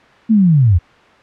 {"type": "linear sweep", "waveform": "sine", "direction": "down", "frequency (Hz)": [230.1, 78], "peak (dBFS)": -7, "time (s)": [0.29, 0.79], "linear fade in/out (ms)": 20, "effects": ["white hiss -45 dBFS RMS until 1.22 s", "low-pass 2000 Hz 12 dB/octave"]}